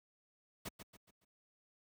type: noise with echo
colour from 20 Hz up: pink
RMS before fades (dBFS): -43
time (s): 0.65-0.69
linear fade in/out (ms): 10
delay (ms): 140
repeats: 4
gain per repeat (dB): -8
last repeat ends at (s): 1.25
effects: high-pass 60 Hz 12 dB/octave